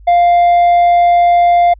triangle tone, 698.5 Hz, F5, in tune, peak -4 dBFS, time 0.07-1.74 s, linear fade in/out 10 ms, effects added 50 Hz sine -35 dBFS peak until 1.79 s + resampled to 8000 Hz

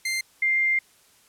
sawtooth / sine tone pair in turn, 2093 / 2102 Hz, C7 / C7, 0 / +7 cents, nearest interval unison, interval 7 cents, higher second, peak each -21 / -19 dBFS, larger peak second, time 0.05-0.21 / 0.42-0.79 s, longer second, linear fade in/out 5 ms, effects white hiss -58 dBFS RMS until 1.28 s + low-pass 12000 Hz 12 dB/octave

